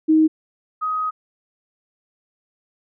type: tone pair in turn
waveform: sine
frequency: 314.4 / 1257.6 Hz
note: D#4 / D#6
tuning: +18 / +18 cents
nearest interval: 2 octaves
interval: 2400 cents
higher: second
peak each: -11 / -20 dBFS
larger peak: first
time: 0.08-0.28 / 0.81-1.11 s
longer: second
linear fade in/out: 20 ms
effects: none